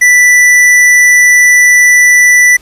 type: tone with hard clipping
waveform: sine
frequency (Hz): 1975.5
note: B6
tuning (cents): 0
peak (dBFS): -4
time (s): 0.01-2.57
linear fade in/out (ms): 10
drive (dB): 12
effects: pink hiss -42 dBFS RMS until 2.61 s + resampled to 32000 Hz